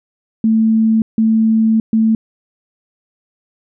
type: tone bursts at uneven times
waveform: sine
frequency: 221.9 Hz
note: A3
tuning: 15 cents sharp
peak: -9 dBFS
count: 3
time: 0.44-1.02 / 1.18-1.8 / 1.93-2.15 s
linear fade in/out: 2 ms
effects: none